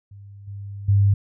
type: tone with level steps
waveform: sine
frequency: 100 Hz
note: G2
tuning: 35 cents sharp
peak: -39 / -31 / -13 dBFS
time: 0.11-1.14 s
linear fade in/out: 5 ms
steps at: 0.47 / 0.88 s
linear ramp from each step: 10 ms
effects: none